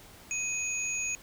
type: tone pair together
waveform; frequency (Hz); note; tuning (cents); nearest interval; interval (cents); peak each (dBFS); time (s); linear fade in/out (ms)
sine; 2509 / 6698; D#7 / G#8; +14 / +14; octave + perfect fourth; 1700; -33 / -32; 0.31-1.15; 0
effects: pink hiss -52 dBFS RMS until 1.22 s